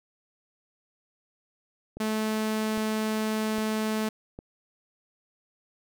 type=click train; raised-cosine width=2 ms; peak=-26 dBFS; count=4; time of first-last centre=1.97-4.389 s; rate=1.24 Hz
type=tone; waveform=sawtooth; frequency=217.2 Hz; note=A3; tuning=22 cents flat; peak=-22 dBFS; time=2-4.09 s; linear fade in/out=5 ms
effects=none